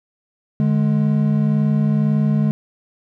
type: tone pair together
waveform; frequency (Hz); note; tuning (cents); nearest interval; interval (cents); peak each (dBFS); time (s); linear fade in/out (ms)
triangle; 148.5 / 210.4; D3 / G#3; +20 / +23; tritone; 603; -15; 0.6-2.51; 0
effects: none